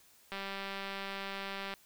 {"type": "click train", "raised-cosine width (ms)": 0.3, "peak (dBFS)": -24, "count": 279, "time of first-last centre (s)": [0.32, 1.738], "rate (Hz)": 196, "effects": ["white hiss -63 dBFS RMS until 1.85 s"]}